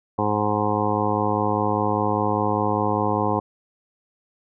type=harmonic tone; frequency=105 Hz; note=G#2; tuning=19 cents sharp; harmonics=1 / 2 / 3 / 4 / 5 / 7 / 8 / 9 / 10; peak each=-28 / -28 / -28 / -28 / -28 / -28 / -28 / -28 / -28 dBFS; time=0.18-3.4 s; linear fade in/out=10 ms; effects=none